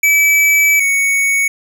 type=tone pair in turn; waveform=square; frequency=2300 / 2226 Hz; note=D7 / C#7; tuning=-37 / +7 cents; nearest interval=minor second; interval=56 cents; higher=first; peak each=-9 / -12 dBFS; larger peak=first; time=0.03-0.8 / 0.8-1.48 s; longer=first; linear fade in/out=5 ms; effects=none